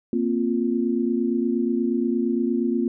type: chord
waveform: sine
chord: Bb suspended second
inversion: none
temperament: equal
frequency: 233.1 / 261.6 / 349.2 Hz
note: Bb3 / C4 / F4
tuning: 0 / 0 / 0 cents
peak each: -23 / -25 / -25 dBFS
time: 0.13-2.88 s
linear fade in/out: 2 ms
effects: none